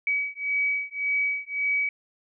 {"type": "beating tone pair", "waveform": "sine", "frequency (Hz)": [2273, 2274.8], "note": ["C#7", "C#7"], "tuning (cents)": [43, 44], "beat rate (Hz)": 1.8, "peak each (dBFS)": -27, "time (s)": [0.07, 1.89], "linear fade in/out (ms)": 2, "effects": []}